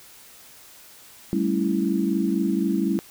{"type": "chord", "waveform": "sine", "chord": "A dominant seventh", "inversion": "third", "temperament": "equal", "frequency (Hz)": [196, 220, 277.2, 329.6], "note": ["G3", "A3", "C#4", "E4"], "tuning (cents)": [0, 0, 0, 0], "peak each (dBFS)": [-24, -27, -27, -25], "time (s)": [1.33, 2.99], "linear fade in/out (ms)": 0, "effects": ["white hiss -48 dBFS RMS until 3.1 s"]}